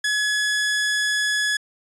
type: tone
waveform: sawtooth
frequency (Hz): 1694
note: G#6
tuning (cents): +34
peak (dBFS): -16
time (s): 0.04-1.57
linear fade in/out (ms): 5
effects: resampled to 22050 Hz